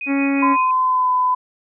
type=tone with tremolo; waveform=sine; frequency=2495 Hz; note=D#7; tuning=4 cents sharp; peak=-23 dBFS; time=0.01-0.71 s; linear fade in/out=2 ms; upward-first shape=sine; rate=5.6 Hz; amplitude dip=70%
type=harmonic tone; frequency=277.2 Hz; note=C#4; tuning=in tune; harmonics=1 / 2 / 3 / 4 / 5 / 6 / 7 / 8 / 9; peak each=-16 / -29 / -32 / -34 / -34 / -38 / -33 / -32 / -38 dBFS; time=0.06-0.57 s; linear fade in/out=50 ms
type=tone with pitch glide; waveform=sine; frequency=1025 to 1005.6 Hz; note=C6 to B5; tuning=-36 to +31 cents; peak=-14 dBFS; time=0.42-1.35 s; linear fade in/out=10 ms; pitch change=-33 cents; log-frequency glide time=0.82-1.11 s
effects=none